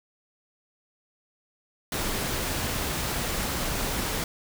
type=noise; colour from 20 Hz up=pink; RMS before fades=-29 dBFS; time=1.92-4.24 s; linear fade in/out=2 ms; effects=none